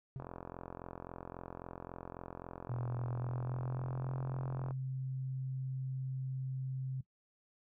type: tone with exponential decay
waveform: triangle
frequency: 133.9 Hz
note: C3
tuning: 40 cents sharp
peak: -36 dBFS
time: 0.16-0.34 s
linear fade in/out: 0 ms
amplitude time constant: 38 ms
type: click train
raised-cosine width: 1 ms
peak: -30 dBFS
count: 198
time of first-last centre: 0.2-4.708 s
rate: 43.7 Hz
type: tone with pitch glide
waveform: sine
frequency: 121.2 to 131.41 Hz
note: B2 to C3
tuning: -32 to +8 cents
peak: -36 dBFS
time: 2.69-7.01 s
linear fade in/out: 5 ms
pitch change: +140 cents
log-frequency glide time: 3.09-4.16 s
effects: noise-tail reverb RT60 0.1 s tail -18 dB re dry